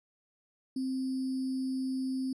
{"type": "tone with sample-and-hold", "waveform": "sine", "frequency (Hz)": 261.6, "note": "C4", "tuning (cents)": 0, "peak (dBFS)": -30, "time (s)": [0.76, 2.33], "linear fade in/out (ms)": 5, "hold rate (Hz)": 4900, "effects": ["resampled to 22050 Hz"]}